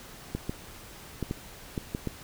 clicks, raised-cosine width 3 ms, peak -17 dBFS, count 7, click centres 0.35 / 0.495 / 1.227 / 1.311 / 1.778 / 1.949 / 2.073 s, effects pink hiss -47 dBFS RMS until 2.23 s

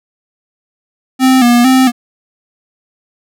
square tone with vibrato, 250 Hz, B3, 21 cents sharp, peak -6 dBFS, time 1.19-1.92 s, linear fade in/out 50 ms, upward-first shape square, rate 2.2 Hz, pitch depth 70 cents each way, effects none

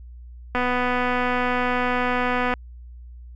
click train, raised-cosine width 0.5 ms, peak -9 dBFS, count 494, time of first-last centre 0.55-2.538 s, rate 248 Hz, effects added 60 Hz sine -38 dBFS peak until 3.35 s

